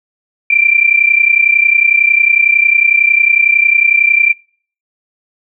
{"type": "tone pair together", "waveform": "sine", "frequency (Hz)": [2348, 2379], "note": ["D7", "D7"], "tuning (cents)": [-1, 22], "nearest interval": "unison", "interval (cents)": 23, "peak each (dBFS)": -10, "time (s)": [0.5, 4.33], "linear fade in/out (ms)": 5, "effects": ["noise-tail reverb RT60 0.5 s tail -26 dB re dry"]}